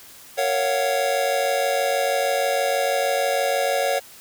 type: chord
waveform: square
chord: Gb major seventh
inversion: first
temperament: just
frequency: 462.5 / 555 / 693.7 / 740 Hz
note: Bb4 / Db5 / F5 / Gb5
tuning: -14 / +2 / -12 / 0 cents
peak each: -29 / -23 / -29 / -26 dBFS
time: 0.37-4 s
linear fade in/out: 20 ms
effects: white hiss -45 dBFS RMS until 4.2 s